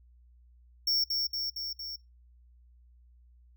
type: tone with echo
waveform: square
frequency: 5470 Hz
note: F8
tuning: 37 cents flat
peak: -26 dBFS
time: 0.87-1.04 s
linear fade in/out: 5 ms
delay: 230 ms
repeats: 4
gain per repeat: -3 dB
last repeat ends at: 1.96 s
effects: noise-tail reverb RT60 0.2 s tail -20 dB re dry + added 60 Hz sine -56 dBFS peak until 3.56 s